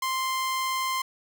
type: tone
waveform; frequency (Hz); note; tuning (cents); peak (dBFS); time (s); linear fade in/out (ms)
sawtooth; 1046.5; C6; 0; -22; 0.02-1.02; 5
effects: none